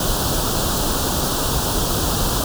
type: band-stop noise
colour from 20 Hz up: pink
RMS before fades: -20 dBFS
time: 0-2.44 s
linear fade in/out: 2 ms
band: 1500 to 3000 Hz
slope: 48 dB/octave
effects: none